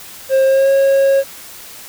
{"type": "tone with pitch glide", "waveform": "triangle", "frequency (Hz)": [533, 546.1], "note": ["C5", "C#5"], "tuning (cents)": [32, -26], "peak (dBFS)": -7, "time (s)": [0.29, 1.24], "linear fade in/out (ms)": 50, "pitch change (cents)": 42, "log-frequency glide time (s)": [0.46, 0.7], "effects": ["white hiss -35 dBFS RMS until 1.88 s"]}